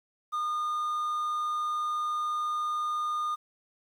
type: tone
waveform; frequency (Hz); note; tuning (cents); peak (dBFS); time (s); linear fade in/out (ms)
triangle; 1219; D#6; -36; -26; 0.32-3.36; 20
effects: 10-bit